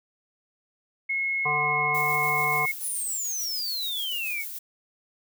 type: tone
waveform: sine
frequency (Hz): 2172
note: C#7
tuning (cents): -36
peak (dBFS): -24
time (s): 1.09-2.72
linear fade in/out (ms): 10
type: harmonic tone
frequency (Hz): 148.9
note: D3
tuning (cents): +24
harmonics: 1 / 3 / 5 / 7 / 8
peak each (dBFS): -36 / -35 / -30 / -27 / -38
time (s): 1.45-2.66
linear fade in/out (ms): 10
type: noise with tremolo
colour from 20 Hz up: violet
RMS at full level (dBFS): -35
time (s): 1.94-4.59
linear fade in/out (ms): 10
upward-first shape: square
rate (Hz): 6.9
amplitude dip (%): 25
type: exponential sweep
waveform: sine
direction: down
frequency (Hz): 10548 to 2159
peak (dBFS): -28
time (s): 2.8-4.45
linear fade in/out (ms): 50
effects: none